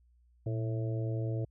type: harmonic tone with a mistuned harmonic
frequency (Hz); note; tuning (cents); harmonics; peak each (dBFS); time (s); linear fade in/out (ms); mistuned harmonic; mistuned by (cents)
110; A2; 0; 1 / 3 / 4 / 5 / 6; -31 / -41 / -43 / -45 / -47; 0.46-1.45; 5; 1; +110
effects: added 60 Hz sine -62 dBFS peak until 1.5 s